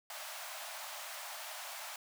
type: high-pass noise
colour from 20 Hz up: pink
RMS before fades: -45 dBFS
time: 0.1-1.96 s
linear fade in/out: 2 ms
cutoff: 590 Hz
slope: 96 dB/octave
effects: none